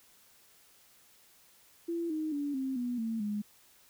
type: tone with pitch steps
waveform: sine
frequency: 337.8 / 311.6 / 287.4 / 265 / 244.4 / 225.5 / 207.9 Hz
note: E4 / D#4 / D4 / C4 / B3 / A3 / G#3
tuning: +42 / +3 / -37 / +22 / -18 / +43 / +2 cents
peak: -31 dBFS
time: 1.88-3.42 s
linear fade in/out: 10 ms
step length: 220 ms
effects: white hiss -62 dBFS RMS until 3.89 s